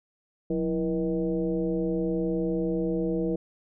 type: tone with frequency modulation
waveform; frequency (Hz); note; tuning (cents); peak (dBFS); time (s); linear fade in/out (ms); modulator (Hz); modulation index
sine; 329.6; E4; 0; -24; 0.5-3.36; 5; 150; 1.3
effects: none